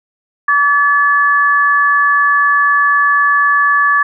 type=tone pair together; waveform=sine; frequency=1148 / 1720 Hz; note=D6 / A6; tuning=-40 / -40 cents; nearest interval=perfect fifth; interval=700 cents; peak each=-11 dBFS; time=0.48-4.03 s; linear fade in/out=5 ms; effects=none